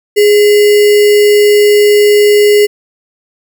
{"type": "tone with sample-and-hold", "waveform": "sine", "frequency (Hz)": 415.3, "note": "G#4", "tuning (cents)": 0, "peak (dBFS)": -3, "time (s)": [0.16, 2.67], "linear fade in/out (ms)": 20, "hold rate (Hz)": 2450, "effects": []}